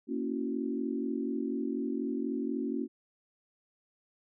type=chord; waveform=sine; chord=F# dominant seventh; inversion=first; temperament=equal; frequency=233.1 / 277.2 / 329.6 / 370 Hz; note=A#3 / C#4 / E4 / F#4; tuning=0 / 0 / 0 / 0 cents; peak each=-35 / -34 / -39 / -38 dBFS; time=0.07-2.88 s; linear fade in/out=50 ms; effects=none